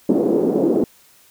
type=band-pass noise; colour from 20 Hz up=white; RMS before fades=-17 dBFS; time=0.09-0.84 s; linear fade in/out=2 ms; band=230 to 410 Hz; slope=24 dB/octave; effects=white hiss -52 dBFS RMS until 1.3 s